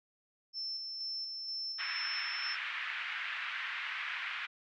sine tone with tremolo, 5330 Hz, E8, 18 cents sharp, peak -36 dBFS, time 0.53-2.57 s, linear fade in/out 50 ms, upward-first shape square, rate 2.1 Hz, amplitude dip 30%
pink band-pass noise, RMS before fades -39 dBFS, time 1.78-4.47 s, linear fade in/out 20 ms, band 1500 to 2700 Hz, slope 24 dB/octave
effects none

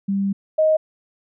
sine tone pair in turn, 197.2 / 626.1 Hz, G3 / D#5, +11 / +11 cents, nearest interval octave + minor sixth, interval 2000 cents, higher second, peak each -18 / -13 dBFS, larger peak second, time 0.08-0.33 / 0.58-0.77 s, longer first, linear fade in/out 10 ms, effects none

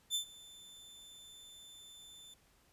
sawtooth tone with ADSR envelope, 3536 Hz, A7, 8 cents sharp, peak -28 dBFS, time 0.1-2.34 s, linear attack 47 ms, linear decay 99 ms, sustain -22 dB, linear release 4 ms, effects pink hiss -69 dBFS RMS until 2.72 s + resampled to 32000 Hz

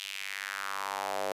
square tone with high-pass filter sweep, 49 Hz, G1, in tune, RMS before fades -36 dBFS, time 0-1.32 s, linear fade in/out 0 ms, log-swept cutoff 3100 to 550 Hz, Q 2.8, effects resampled to 32000 Hz + 10-bit

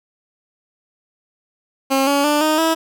15% pulse tone with pitch steps, 269.7 / 282.5 / 295.8 / 309.8 / 324.5 Hz, C#4 / C#4 / D4 / D#4 / E4, -47 / +33 / +13 / -7 / -27 cents, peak -8 dBFS, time 1.9-2.75 s, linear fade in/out 20 ms, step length 170 ms, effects none

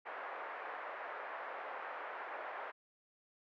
pink band-pass noise, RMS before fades -45 dBFS, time 0.05-2.72 s, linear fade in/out 20 ms, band 550 to 1900 Hz, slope 24 dB/octave, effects none

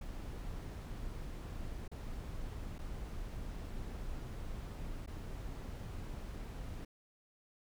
brown noise with dropouts, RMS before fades -43 dBFS, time 0.01-6.85 s, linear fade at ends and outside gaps 5 ms, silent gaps 1.879-1.915 / 2.783-2.789 / 5.062-5.074 s, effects none

